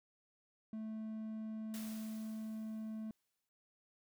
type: tone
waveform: triangle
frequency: 218.8 Hz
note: A3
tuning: 9 cents flat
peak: -39 dBFS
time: 0.73-3.11 s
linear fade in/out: 2 ms
type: noise with exponential decay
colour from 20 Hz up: white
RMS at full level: -50 dBFS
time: 1.74-3.49 s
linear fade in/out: 0 ms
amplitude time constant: 380 ms
effects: none